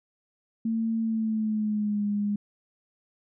sine tone with pitch glide, 225.4 to 205.5 Hz, A3 to G#3, +42 to -18 cents, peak -24 dBFS, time 0.65-2.36 s, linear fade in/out 5 ms, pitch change -160 cents, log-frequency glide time 1.01-2.05 s, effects none

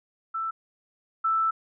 sine tone pair in turn, 1327 / 1322.3 Hz, E6 / E6, +11 / +5 cents, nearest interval unison, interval 6 cents, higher first, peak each -27 / -21 dBFS, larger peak second, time 0.34-0.51 / 1.24-1.51 s, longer second, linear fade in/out 10 ms, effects none

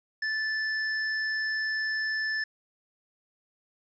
square tone, 1751 Hz, A6, 9 cents flat, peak -28 dBFS, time 0.22-2.44 s, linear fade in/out 5 ms, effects resampled to 16000 Hz + 10-bit

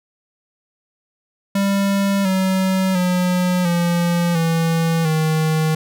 square tone with pitch steps, 197.8 / 188.98 / 180.55 / 172.49 / 164.8 / 157.45 Hz, G3 / F#3 / F#3 / F3 / E3 / D#3, +16 / +37 / -42 / -21 / 0 / +21 cents, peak -16 dBFS, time 1.55-5.75 s, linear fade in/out 5 ms, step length 700 ms, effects none

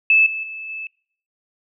sine tone with level steps, 2619 Hz, E7, 12 cents flat, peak -10 / -23 / -29 / -27 dBFS, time 0.1-0.87 s, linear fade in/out 2 ms, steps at 0.26 / 0.43 / 0.69 s, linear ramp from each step 5 ms, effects noise-tail reverb RT60 0.6 s tail -25 dB re dry

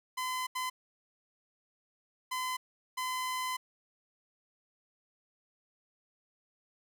sawtooth tone bursts at uneven times, 1020 Hz, C6, 44 cents flat, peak -29 dBFS, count 4, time 0.17-0.47 / 0.55-0.7 / 2.31-2.57 / 2.97-3.57 s, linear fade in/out 10 ms, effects none

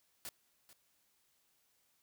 white noise with echo, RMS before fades -45 dBFS, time 0.25-0.29 s, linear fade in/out 0 ms, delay 440 ms, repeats 1, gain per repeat -15 dB, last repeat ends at 0.73 s, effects white hiss -75 dBFS RMS until 2.02 s

